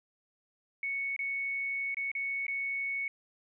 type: tone with dropouts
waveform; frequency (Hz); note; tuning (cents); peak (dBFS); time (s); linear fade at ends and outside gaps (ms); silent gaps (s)
sine; 2217; C#7; 0; -31; 0.83-3.08; 2; 1.164-1.191 / 1.945-1.969 / 2.116-2.151 / 2.467-2.481
effects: none